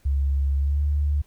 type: tone with pitch glide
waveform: sine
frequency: 69.3 to 72.83 Hz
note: C#2 to D2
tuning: 0 to -14 cents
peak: -19 dBFS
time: 0.05-1.22 s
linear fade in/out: 10 ms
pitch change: +86 cents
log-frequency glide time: 0.57-0.82 s
effects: pink hiss -61 dBFS RMS until 1.26 s